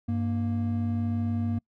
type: tone pair together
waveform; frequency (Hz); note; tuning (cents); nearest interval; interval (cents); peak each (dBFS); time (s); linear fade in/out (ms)
triangle; 98.3 / 233.8; G2 / A#3; +5 / +5; octave + minor third; 1500; -26; 0.08-1.59; 10
effects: noise-tail reverb RT60 0.1 s tail -26 dB re dry